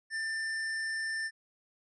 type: tone with hard clipping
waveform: sine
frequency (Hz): 1785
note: A6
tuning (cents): +24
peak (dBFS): -34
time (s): 0.1-1.31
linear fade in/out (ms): 50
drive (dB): 13
effects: resampled to 22050 Hz